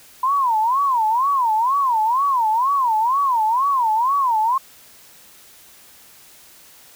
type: tone with vibrato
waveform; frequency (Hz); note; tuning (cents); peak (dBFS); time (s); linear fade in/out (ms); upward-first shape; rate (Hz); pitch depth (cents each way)
sine; 989; B5; +2; -15; 0.23-4.58; 5; sine; 2.1; 240
effects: white hiss -47 dBFS RMS until 6.95 s